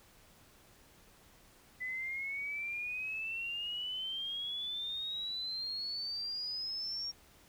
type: exponential sweep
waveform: sine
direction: up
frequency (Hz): 1997 to 5590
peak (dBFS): -36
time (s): 1.8-7.12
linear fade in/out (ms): 20
effects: pink hiss -62 dBFS RMS until 7.48 s